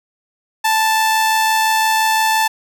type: tone with amplitude modulation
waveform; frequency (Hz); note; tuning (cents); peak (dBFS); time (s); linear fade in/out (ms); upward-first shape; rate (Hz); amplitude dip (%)
sawtooth; 880; A5; 0; -8; 0.64-2.48; 10; sine; 85.8; 25
effects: none